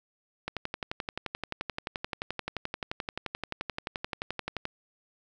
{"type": "click train", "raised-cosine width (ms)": 0.3, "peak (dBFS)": -16, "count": 49, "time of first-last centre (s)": [0.48, 4.654], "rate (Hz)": 11.5, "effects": []}